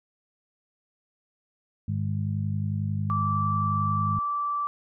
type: harmonic tone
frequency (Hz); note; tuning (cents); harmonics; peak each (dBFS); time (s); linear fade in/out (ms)
51.1; G#1; -27; 2 / 3 / 4; -27 / -31 / -33; 1.88-4.19; 5
type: tone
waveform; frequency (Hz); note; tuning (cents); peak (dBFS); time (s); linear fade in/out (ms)
sine; 1164; D6; -16; -25; 3.1-4.67; 0
effects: none